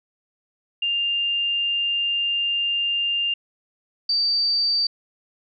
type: tone pair in turn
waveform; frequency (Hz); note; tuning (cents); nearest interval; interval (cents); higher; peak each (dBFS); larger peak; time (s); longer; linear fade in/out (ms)
sine; 2800 / 4632; F7 / D8; +4 / -25; major sixth; 871; second; -20 / -18; second; 0.82-3.34 / 4.09-4.87; first; 5
effects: none